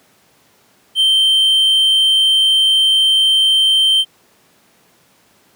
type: tone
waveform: triangle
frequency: 3124 Hz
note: G7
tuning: 7 cents flat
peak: -8 dBFS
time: 0.95-4.05 s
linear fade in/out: 50 ms
effects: pink hiss -53 dBFS RMS until 5.55 s + high-pass 150 Hz 12 dB/octave